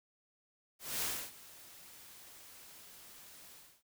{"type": "noise with ADSR envelope", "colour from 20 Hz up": "white", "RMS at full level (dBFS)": -35, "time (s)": [0.79, 3.83], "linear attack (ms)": 230, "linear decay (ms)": 290, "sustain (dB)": -20, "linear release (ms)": 290, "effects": []}